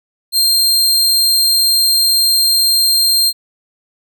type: tone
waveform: sawtooth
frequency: 4186 Hz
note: C8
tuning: in tune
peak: -7 dBFS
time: 0.32-3.33 s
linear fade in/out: 50 ms
effects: none